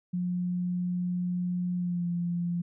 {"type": "tone with pitch glide", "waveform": "sine", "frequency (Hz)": [178.6, 173.32], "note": ["F3", "F3"], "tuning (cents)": [39, -13], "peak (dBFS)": -27, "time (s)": [0.13, 2.62], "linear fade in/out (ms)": 10, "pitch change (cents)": -52, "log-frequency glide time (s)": [1.76, 2.07], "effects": []}